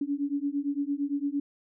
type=beating tone pair; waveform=sine; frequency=280 / 288.8 Hz; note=C#4 / D4; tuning=+18 / -29 cents; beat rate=8.8 Hz; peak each=-30 dBFS; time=0.01-1.4 s; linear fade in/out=5 ms; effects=none

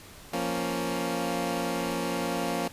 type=chord; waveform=15% pulse; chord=Bb minor; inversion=second; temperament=equal; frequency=174.61 / 233.1 / 277.2 Hz; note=F3 / Bb3 / Db4; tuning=0 / 0 / 0 cents; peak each=-26 dBFS; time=0.33-2.68 s; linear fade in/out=5 ms; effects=pink hiss -48 dBFS RMS until 2.72 s + resampled to 32000 Hz

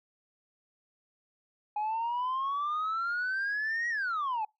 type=exponential two-way sweep; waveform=sine; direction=up then down; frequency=830.6 to 1916 to 830.6 Hz; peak=-27 dBFS; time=1.76-4.45 s; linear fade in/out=5 ms; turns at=3.89 s; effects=noise-tail reverb RT60 0.2 s tail -26 dB re dry + tanh soft clip ceiling -27 dBFS

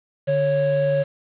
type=tone pair together; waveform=triangle; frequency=146.83 / 552.4 Hz; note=D3 / C#5; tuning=0 / -6 cents; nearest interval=octave + major seventh; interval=2294 cents; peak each=-22 / -16 dBFS; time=0.27-1.04 s; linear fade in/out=20 ms; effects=resampled to 8000 Hz + 7-bit

